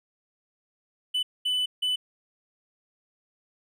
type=tone bursts at uneven times; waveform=triangle; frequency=2995 Hz; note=F#7; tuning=20 cents sharp; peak=-22 dBFS; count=3; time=1.14-1.23 / 1.45-1.66 / 1.82-1.96 s; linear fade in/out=10 ms; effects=none